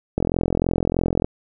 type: click train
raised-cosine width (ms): 2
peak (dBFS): -6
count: 47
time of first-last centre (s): 0.18-1.245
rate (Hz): 43.2
effects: none